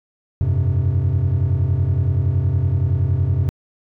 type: chord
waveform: triangle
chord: F suspended second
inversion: none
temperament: equal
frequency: 87.31 / 98 / 130.81 Hz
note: F2 / G2 / C3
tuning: 0 / 0 / 0 cents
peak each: -17 dBFS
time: 0.41-3.49 s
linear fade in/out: 0 ms
effects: tanh soft clip ceiling -8 dBFS